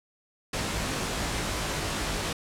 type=noise with comb filter; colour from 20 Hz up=pink; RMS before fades=-30 dBFS; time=0.53-2.33 s; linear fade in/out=5 ms; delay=19 ms; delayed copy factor=+0.6; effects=low-pass 9000 Hz 12 dB/octave